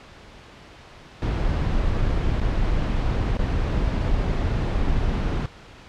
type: noise with dropouts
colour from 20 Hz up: brown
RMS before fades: -22 dBFS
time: 1.22-5.46 s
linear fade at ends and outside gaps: 1 ms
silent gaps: 2.402-2.414 / 3.372-3.391 s
effects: pink hiss -45 dBFS RMS until 5.88 s + low-pass 4000 Hz 12 dB/octave